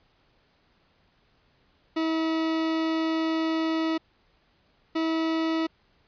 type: tone pair in turn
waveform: 40% pulse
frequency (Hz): 322.1 / 323.3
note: E4 / E4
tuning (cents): -40 / -34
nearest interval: unison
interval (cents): 6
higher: second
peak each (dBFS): -23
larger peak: neither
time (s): 1.96-3.98 / 4.95-5.67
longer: first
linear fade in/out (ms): 10
effects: pink hiss -65 dBFS RMS until 6.07 s + resampled to 11025 Hz